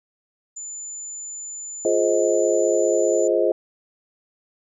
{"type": "tone", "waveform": "sine", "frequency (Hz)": 7040, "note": "A8", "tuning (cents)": 0, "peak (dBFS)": -31, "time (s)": [0.56, 3.28], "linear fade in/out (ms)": 10}
{"type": "chord", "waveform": "sine", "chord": "F minor seventh", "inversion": "none", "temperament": "just", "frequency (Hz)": [349.2, 419.1, 523.8, 628.6], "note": ["F4", "Ab4", "C5", "Eb5"], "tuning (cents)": [0, 16, 2, 18], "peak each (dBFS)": [-22, -22, -22, -22], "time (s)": [1.85, 3.52], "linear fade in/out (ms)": 2}
{"effects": []}